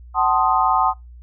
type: chord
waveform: sine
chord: F# diminished seventh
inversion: none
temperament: equal with one note detuned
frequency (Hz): 753.8 / 880 / 1046.5 / 1244.5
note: F#5 / A5 / C6 / Eb6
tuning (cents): +32 / 0 / 0 / 0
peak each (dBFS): -20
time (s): 0.14-0.94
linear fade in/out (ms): 50
effects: noise-tail reverb RT60 0.2 s tail -26 dB re dry + added 60 Hz sine -38 dBFS peak until 1.22 s